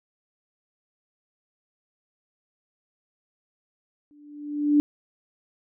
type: tone with exponential growth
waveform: sine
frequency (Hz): 293.7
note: D4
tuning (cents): 0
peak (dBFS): -13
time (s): 4.11-4.8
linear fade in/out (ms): 0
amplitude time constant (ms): 150
effects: none